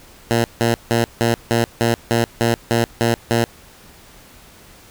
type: tone bursts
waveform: 10% pulse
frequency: 116.54 Hz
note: A#2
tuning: in tune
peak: -6 dBFS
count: 11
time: 0.31-3.44 s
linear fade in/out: 0 ms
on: 130 ms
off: 170 ms
effects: pink hiss -45 dBFS RMS until 4.9 s